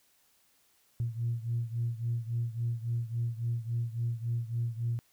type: beating tone pair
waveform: sine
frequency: 116.2 / 119.8 Hz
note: A#2 / A#2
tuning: -5 / +48 cents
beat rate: 3.6 Hz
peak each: -31 / -34 dBFS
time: 1-4.99 s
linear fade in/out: 0 ms
effects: tanh soft clip ceiling -23 dBFS + white hiss -68 dBFS RMS until 5.12 s